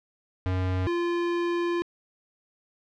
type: tone pair in turn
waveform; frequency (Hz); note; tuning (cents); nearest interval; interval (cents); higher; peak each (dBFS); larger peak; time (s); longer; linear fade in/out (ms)
square; 92.5 / 345.3; F#2 / F4; 0 / -20; octave + major seventh; 2280; second; -25; neither; 0.46-0.87 / 0.87-1.82; second; 0
effects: low-pass 3000 Hz 12 dB/octave